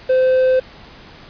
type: tone with quantisation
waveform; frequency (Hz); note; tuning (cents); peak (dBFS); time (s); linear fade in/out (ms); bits
triangle; 516; C5; -24; -9; 0.09-0.6; 10; 6
effects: pink hiss -41 dBFS RMS until 1.29 s + resampled to 11025 Hz